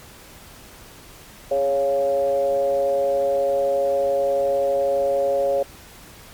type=tone with frequency modulation; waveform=sine; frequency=554.4 Hz; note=C#5; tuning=in tune; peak=-17 dBFS; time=1.51-5.63 s; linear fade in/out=5 ms; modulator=143 Hz; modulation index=0.68; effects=pink hiss -44 dBFS RMS until 6.33 s + MP3 96 kbps